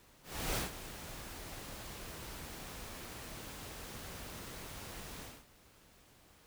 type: noise with ADSR envelope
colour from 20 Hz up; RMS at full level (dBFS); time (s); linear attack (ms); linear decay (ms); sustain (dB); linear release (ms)
pink; -34; 0.23-5.46; 340; 130; -13; 250
effects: pink hiss -63 dBFS RMS until 6.46 s